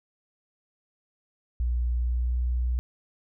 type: tone with pitch glide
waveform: sine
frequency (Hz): 60.2 to 61.25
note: B1 to B1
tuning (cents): -44 to -14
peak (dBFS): -23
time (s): 1.6-2.79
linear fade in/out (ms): 0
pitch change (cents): +30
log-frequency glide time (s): 1.98-2.37
effects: none